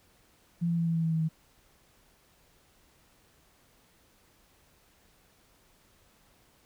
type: tone with pitch steps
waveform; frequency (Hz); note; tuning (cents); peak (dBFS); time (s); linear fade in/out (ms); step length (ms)
sine; 170.6 / 168.93 / 167.28 / 165.65 / 164.03 / 162.43 / 160.84 / 159.27; F3 / E3 / E3 / E3 / E3 / E3 / E3 / D#3; -40 / +43 / +26 / +9 / -8 / -25 / -42 / +41; -25; 0.61-1.29; 20; 85
effects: pink hiss -64 dBFS RMS until 6.65 s